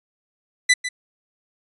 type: tone with echo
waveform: sawtooth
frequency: 1994 Hz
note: B6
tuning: 16 cents sharp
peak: -8 dBFS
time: 0.69-0.74 s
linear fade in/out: 10 ms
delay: 150 ms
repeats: 1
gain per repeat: -12 dB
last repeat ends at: 0.89 s
effects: resampled to 24000 Hz